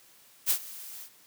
blue noise with ADSR envelope, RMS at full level -23 dBFS, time 0.46-1.1 s, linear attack 42 ms, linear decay 79 ms, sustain -20 dB, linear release 76 ms, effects white hiss -58 dBFS RMS until 1.26 s + high-pass 100 Hz 12 dB/octave

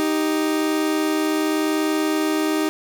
40% pulse tone pair together, 311.1 / 392 Hz, D#4 / G4, 0 / 0 cents, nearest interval major third, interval 400 cents, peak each -19 / -24 dBFS, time 0-2.69 s, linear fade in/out 0 ms, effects none

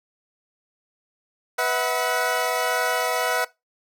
20% pulse chord, B suspended fourth, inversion none, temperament equal with one note detuned, 493.9 / 644.2 / 740 Hz, B4 / E5 / F#5, 0 / -40 / 0 cents, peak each -21 dBFS, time 1.58-3.45 s, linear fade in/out 10 ms, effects noise-tail reverb RT60 0.2 s tail -19 dB re dry

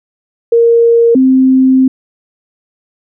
sine tone pair in turn, 465.6 / 261.3 Hz, A#4 / C4, -2 / -2 cents, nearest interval minor seventh, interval 1000 cents, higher first, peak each -4 dBFS, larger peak neither, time 0.52-1.15 / 1.15-1.88 s, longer second, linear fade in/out 5 ms, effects none

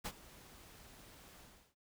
pink noise with ADSR envelope, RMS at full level -40 dBFS, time 0.04-1.75 s, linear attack 20 ms, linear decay 55 ms, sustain -18 dB, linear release 350 ms, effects none

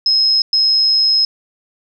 sine tone bursts at uneven times, 5140 Hz, E8, 45 cents flat, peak -10 dBFS, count 2, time 0.06-0.42 / 0.53-1.25 s, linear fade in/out 2 ms, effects none

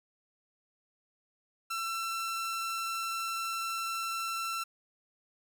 sawtooth tone, 1344 Hz, E6, 33 cents sharp, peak -29 dBFS, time 1.7-4.64 s, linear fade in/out 10 ms, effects none

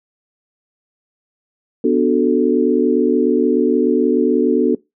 sine chord, B minor seventh, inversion none, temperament equal, 246.9 / 293.7 / 370 / 440 Hz, B3 / D4 / F#4 / A4, 0 / 0 / 0 / 0 cents, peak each -17 dBFS, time 1.84-4.75 s, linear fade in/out 5 ms, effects noise-tail reverb RT60 0.2 s tail -22 dB re dry

